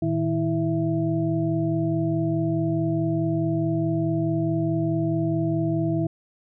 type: tone cluster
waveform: sine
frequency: 112.5 / 157.2 / 327.2 / 664 Hz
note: A2 / D#3 / E4 / E5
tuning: +39 / +18 / -13 / +12 cents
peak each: -29 / -25 / -24 / -31 dBFS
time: 0.02-6.07 s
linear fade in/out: 5 ms
effects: none